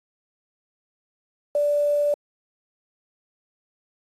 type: tone with quantisation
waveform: sine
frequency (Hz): 584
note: D5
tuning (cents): -10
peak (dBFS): -18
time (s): 1.55-2.14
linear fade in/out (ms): 2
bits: 7
effects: AAC 32 kbps